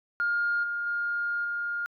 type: tone with level steps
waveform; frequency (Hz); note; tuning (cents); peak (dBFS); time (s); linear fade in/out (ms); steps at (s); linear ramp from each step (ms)
sine; 1414; F6; +21; -23 / -28 / -26 / -28; 0.2-1.86; 0; 0.63 / 0.86 / 1.44; 10
effects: tanh soft clip ceiling -19 dBFS